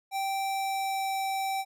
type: tone with pitch glide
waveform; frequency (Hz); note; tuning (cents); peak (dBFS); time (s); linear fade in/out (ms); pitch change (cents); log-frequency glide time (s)
square; 780 to 775.1; G5 to G5; -9 to -20; -29; 0.11-1.65; 50; -11; 0.36-1.16
effects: none